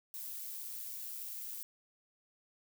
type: noise with amplitude modulation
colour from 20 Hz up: violet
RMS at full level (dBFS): -42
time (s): 0.14-1.63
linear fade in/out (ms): 0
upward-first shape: sine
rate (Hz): 118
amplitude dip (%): 35
effects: none